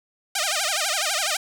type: tone with vibrato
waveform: 5% pulse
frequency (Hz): 698.5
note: F5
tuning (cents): 0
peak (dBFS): -10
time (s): 0.35-1.37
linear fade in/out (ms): 5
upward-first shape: sine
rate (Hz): 12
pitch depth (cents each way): 260
effects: 8-bit